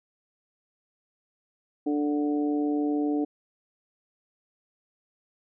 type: harmonic tone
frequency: 147.2 Hz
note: D3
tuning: 4 cents sharp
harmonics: 2 / 3 / 4 / 5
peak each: -24 / -32 / -41 / -37 dBFS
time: 1.86-3.25 s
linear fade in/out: 10 ms
effects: none